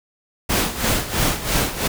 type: noise with tremolo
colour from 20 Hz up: pink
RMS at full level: -18 dBFS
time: 0.49-1.88 s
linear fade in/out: 10 ms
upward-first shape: sine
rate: 3 Hz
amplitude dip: 75%
effects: none